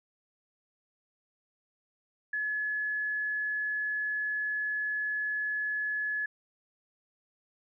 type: tone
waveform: sine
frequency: 1705 Hz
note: G#6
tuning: 45 cents sharp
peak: -29 dBFS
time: 2.33-6.26 s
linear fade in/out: 5 ms
effects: none